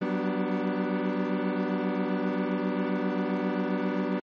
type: chord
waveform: 30% pulse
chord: G major seventh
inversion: third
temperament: equal with one note detuned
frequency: 185 / 192.52 / 246.9 / 293.7 Hz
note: F#3 / G3 / B3 / D4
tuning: 0 / -31 / 0 / 0 cents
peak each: -29 dBFS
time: 0.01-4.2 s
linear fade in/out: 10 ms
effects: low-pass 2000 Hz 12 dB/octave + MP3 32 kbps